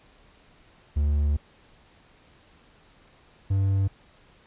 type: tone pair in turn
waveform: triangle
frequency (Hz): 73.1 / 97.44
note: D2 / G2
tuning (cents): -7 / -10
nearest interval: perfect fourth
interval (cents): 497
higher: second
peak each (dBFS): -18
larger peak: neither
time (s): 0.96-1.37 / 3.5-3.88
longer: first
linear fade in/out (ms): 10
effects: pink hiss -57 dBFS RMS until 4.46 s + resampled to 8000 Hz